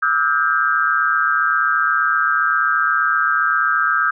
sine tone cluster, 1185 / 1293 / 1428 / 1590 Hz, D6 / E6 / F6 / G6, +15 / -34 / +38 / +24 cents, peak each -25 / -18 / -22 / -18 dBFS, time 0.02-4.11 s, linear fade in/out 10 ms, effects none

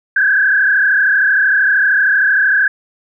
sine tone with frequency modulation, 1601 Hz, G6, 36 cents sharp, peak -9 dBFS, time 0.16-2.68 s, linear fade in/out 5 ms, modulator 33 Hz, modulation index 2.5, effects none

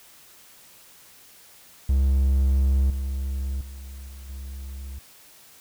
triangle tone with level steps, 67.2 Hz, C2, 47 cents sharp, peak -15 / -23 / -34 / -36 / -31 dBFS, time 1.89-4.99 s, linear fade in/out 5 ms, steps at 2.9 / 3.61 / 4.08 / 4.29 s, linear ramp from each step 2 ms, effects white hiss -51 dBFS RMS until 5.6 s

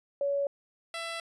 sine / 10% pulse tone pair in turn, 563 / 667.4 Hz, C#5 / E5, +27 / +21 cents, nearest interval minor third, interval 294 cents, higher second, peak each -26 dBFS, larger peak neither, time 0.21-0.47 / 0.94-1.2 s, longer neither, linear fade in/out 2 ms, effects resampled to 22050 Hz

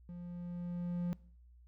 triangle tone with level ramp, 175.2 Hz, F3, 6 cents sharp, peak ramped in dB -42 to -30 dBFS, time 0.09-1.13 s, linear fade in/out 0 ms, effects noise-tail reverb RT60 0.6 s tail -23 dB re dry + added 60 Hz sine -57 dBFS peak until 1.67 s

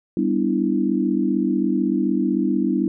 sine chord, E minor seventh, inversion first, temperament equal, 196 / 246.9 / 293.7 / 329.6 Hz, G3 / B3 / D4 / E4, 0 / 0 / 0 / 0 cents, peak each -23 dBFS, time 0.17-2.88 s, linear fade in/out 2 ms, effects none

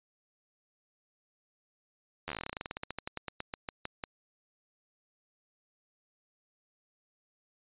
slowing click train, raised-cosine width 0.3 ms, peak -20 dBFS, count 29, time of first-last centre 2.28-4.038 s, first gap 11 ms, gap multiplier 1.11, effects resampled to 8000 Hz

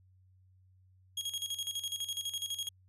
sawtooth tone with tremolo, 3285 Hz, G#7, 20 cents flat, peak -30 dBFS, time 1.17-2.69 s, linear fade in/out 5 ms, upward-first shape square, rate 12 Hz, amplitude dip 70%, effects added 93 Hz sine -61 dBFS peak until 2.88 s + resampled to 32000 Hz

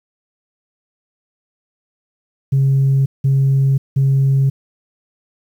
sine tone bursts, 136 Hz, C#3, 33 cents flat, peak -9 dBFS, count 3, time 2.52-4.5 s, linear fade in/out 10 ms, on 540 ms, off 180 ms, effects tanh soft clip ceiling -8 dBFS + 8-bit

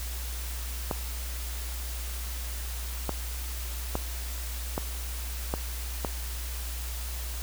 clicks, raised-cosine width 1 ms, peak -14 dBFS, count 6, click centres 0.912 / 3.093 / 3.954 / 4.779 / 5.539 / 6.048 s, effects added 60 Hz sine -33 dBFS peak until 7.42 s + white hiss -40 dBFS RMS until 7.42 s

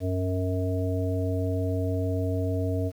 harmonic tone with a mistuned harmonic, 92 Hz, F#2, 9 cents flat, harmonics 1 / 3 / 5 / 7, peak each -26 / -31 / -33 / -34 dBFS, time 0-2.92 s, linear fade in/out 50 ms, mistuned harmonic 1, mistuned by +41 cents, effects 9-bit

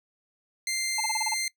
15% pulse tone, 2091 Hz, C7, 2 cents flat, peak -21 dBFS, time 0.67-1.48 s, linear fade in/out 2 ms
triangle tone bursts, 876 Hz, A5, 8 cents flat, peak -25 dBFS, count 7, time 0.98-1.341 s, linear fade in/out 5 ms, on 25 ms, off 31 ms
effects noise-tail reverb RT60 0.1 s tail -20 dB re dry

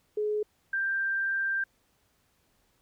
sine tone pair in turn, 422.2 / 1579.4 Hz, G#4 / G6, +29 / +13 cents, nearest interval octave + major seventh, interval 2284 cents, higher second, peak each -26 dBFS, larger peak neither, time 0.17-0.43 / 0.73-1.64 s, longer second, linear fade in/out 5 ms, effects pink hiss -70 dBFS RMS until 2.81 s

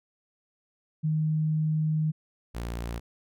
sine / sawtooth tone pair in turn, 155.56 / 58.27 Hz, D#3 / A#1, 0 / 0 cents, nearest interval octave + perfect fourth, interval 1700 cents, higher first, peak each -23 / -28 dBFS, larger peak first, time 1.03-2.12 / 2.54-3 s, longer first, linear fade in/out 20 ms, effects none

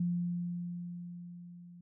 sine tone with level ramp, 174.7 Hz, F3, 1 cent sharp, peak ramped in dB -28 to -50 dBFS, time 0-1.81 s, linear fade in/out 5 ms, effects none

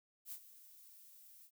violet noise with ADSR envelope, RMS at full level -45 dBFS, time 0.25-1.51 s, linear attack 71 ms, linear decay 66 ms, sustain -15 dB, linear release 62 ms, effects none

